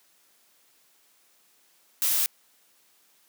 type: noise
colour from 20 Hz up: blue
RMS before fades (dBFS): -24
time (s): 2.02-2.26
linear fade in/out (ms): 0
effects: white hiss -63 dBFS RMS until 3.28 s + high-pass 200 Hz 12 dB/octave